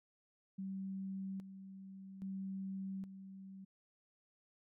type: tone with tremolo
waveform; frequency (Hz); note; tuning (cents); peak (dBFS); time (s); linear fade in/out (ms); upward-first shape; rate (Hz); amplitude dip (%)
sine; 192.4; G3; -32; -40; 0.58-3.65; 10; square; 0.61; 65
effects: none